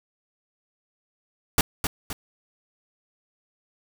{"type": "noise with echo", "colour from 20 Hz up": "pink", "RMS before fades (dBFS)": -18, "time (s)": [1.58, 1.61], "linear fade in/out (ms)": 2, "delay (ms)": 260, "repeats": 2, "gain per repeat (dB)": -7, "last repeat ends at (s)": 2.13, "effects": []}